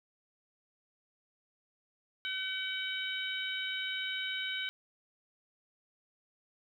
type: harmonic tone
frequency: 759 Hz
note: F#5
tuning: 44 cents sharp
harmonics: 2 / 3 / 4 / 5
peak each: -39 / -40 / -38 / -41 dBFS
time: 2.25-4.69 s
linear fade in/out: 0 ms
effects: 11-bit